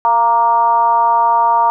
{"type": "tone with frequency modulation", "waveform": "sine", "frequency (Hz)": 932.3, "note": "A#5", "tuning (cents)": 0, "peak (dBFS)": -9, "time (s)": [0.05, 1.7], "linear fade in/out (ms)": 0, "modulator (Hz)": 240, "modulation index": 0.72, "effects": []}